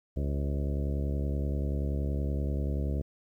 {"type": "harmonic tone with a mistuned harmonic", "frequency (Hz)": 70.5, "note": "C#2", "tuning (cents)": 30, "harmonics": [1, 2, 3, 4, 5, 6, 7, 8, 9], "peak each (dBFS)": [-29, -35, -39, -41, -43, -45, -46, -47, -48], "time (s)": [0.16, 3.02], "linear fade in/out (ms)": 10, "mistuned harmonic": 8, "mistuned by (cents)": -36, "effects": ["11-bit"]}